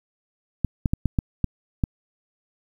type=clicks; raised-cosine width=5 ms; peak=-8 dBFS; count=7; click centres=0.647 / 0.858 / 0.935 / 1.057 / 1.188 / 1.443 / 1.838 s; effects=8-bit